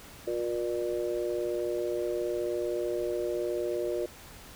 harmonic tone, 119.1 Hz, A#2, 38 cents sharp, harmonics 3 / 4 / 5, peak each -31 / -34 / -34 dBFS, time 0.27-4.06 s, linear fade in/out 5 ms, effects pink hiss -49 dBFS RMS until 4.55 s

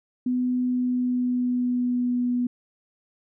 sine tone with pitch glide, 250 to 245.4 Hz, B3 to B3, +21 to -11 cents, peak -21 dBFS, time 0.26-2.47 s, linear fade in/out 5 ms, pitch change -32 cents, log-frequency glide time 0.66-2.27 s, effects none

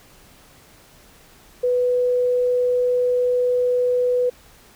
sine tone, 495.1 Hz, B4, 4 cents sharp, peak -16 dBFS, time 1.63-4.3 s, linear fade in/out 10 ms, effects pink hiss -50 dBFS RMS until 4.75 s

